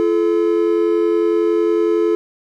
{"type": "tone pair together", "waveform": "triangle", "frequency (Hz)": [341, 431.9], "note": ["F4", "A4"], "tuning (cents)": [-41, -32], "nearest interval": "major third", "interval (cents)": 409, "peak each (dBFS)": -14, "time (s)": [0, 2.15], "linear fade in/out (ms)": 0, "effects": []}